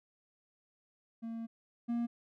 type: tone pair in turn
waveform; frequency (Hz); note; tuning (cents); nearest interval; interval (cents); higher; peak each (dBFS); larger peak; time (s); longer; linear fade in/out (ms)
triangle; 228.1 / 236; A#3 / A#3; -37 / +22; minor second; 59; second; -36 / -29; second; 1.22-1.47 / 1.88-2.07; first; 20
effects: none